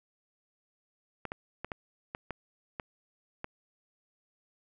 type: clicks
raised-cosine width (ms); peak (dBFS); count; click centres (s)
0.5; -21; 8; 1.253 / 1.319 / 1.646 / 1.718 / 2.149 / 2.307 / 2.798 / 3.444
effects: none